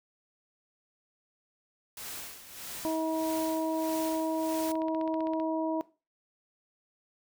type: noise with tremolo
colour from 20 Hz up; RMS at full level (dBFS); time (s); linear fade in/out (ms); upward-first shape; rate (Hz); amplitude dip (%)
white; -40; 1.97-4.72; 2; sine; 1.6; 70
type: harmonic tone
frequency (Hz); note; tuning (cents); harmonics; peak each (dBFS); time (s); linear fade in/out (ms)
320; D#4; +49; 1 / 2 / 3; -30 / -33 / -35; 2.85-5.81; 0
type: click train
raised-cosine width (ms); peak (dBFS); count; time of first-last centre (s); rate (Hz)
0.3; -30; 12; 4.69-5.4; 15.5
effects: noise-tail reverb RT60 0.3 s tail -18 dB re dry